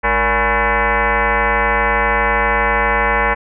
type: tone with frequency modulation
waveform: sine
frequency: 466.2 Hz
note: A#4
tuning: in tune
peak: -12 dBFS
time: 0.03-3.35 s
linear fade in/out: 20 ms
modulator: 260 Hz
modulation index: 6.6
effects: none